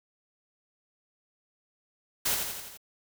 white noise with echo, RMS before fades -27 dBFS, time 2.25-2.35 s, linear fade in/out 10 ms, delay 85 ms, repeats 5, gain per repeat -4 dB, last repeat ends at 2.775 s, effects none

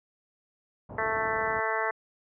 pink low-pass noise, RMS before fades -41 dBFS, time 0.89-1.6 s, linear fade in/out 5 ms, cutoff 1000 Hz, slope 24 dB/octave
harmonic tone, 220.9 Hz, A3, 7 cents sharp, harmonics 2 / 3 / 4 / 5 / 6 / 7 / 8 / 9, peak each -34 / -34 / -33 / -34 / -36 / -36 / -34 / -35 dBFS, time 0.98-1.91 s, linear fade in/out 5 ms
effects high-pass 80 Hz 12 dB/octave

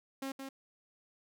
sawtooth tone with echo, 269.7 Hz, C#4, 47 cents flat, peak -33 dBFS, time 0.22-0.32 s, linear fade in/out 5 ms, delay 170 ms, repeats 1, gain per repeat -5 dB, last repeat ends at 0.49 s, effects none

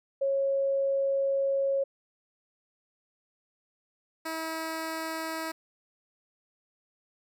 sine / 10% pulse tone pair in turn, 548 / 322.1 Hz, C#5 / E4, -20 / -40 cents, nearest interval major sixth, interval 920 cents, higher first, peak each -24 dBFS, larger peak neither, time 0.21-1.84 / 4.25-5.52 s, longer first, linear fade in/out 10 ms, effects none

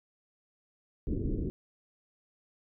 pink low-pass noise, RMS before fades -32 dBFS, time 1.07-1.5 s, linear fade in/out 0 ms, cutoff 430 Hz, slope 48 dB/octave, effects none

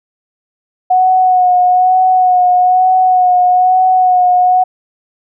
sine tone with vibrato, 734 Hz, F#5, 14 cents flat, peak -6 dBFS, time 0.9-4.64 s, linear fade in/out 10 ms, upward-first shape sine, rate 1.1 Hz, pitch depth 26 cents each way, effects none

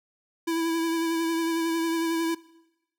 square tone with vibrato, 330 Hz, E4, 2 cents sharp, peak -25 dBFS, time 0.47-2.35 s, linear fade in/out 10 ms, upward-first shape triangle, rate 11 Hz, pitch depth 27 cents each way, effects noise-tail reverb RT60 1.0 s tail -21 dB re dry

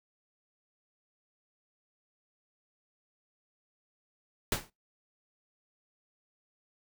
pink noise with exponential decay, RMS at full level -26 dBFS, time 4.52-4.7 s, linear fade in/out 2 ms, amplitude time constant 37 ms, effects noise-tail reverb RT60 0.2 s tail -22 dB re dry

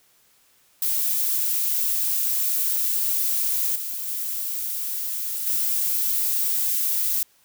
violet noise with level steps, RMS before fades -23 / -30 / -28 / -23 dBFS, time 0.82-7.23 s, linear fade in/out 2 ms, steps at 3.75 / 4.07 / 5.46 s, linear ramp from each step 10 ms, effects white hiss -60 dBFS RMS until 7.44 s

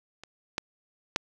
clicks, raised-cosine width 0.2 ms, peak -26 / -11 / -7 dBFS, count 3, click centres 0.236 / 0.581 / 1.161 s, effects none

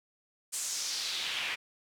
pink noise with band-pass filter sweep, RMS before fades -35 dBFS, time 0.52-1.56 s, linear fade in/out 20 ms, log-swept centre 8300 to 2300 Hz, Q 2.4, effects none

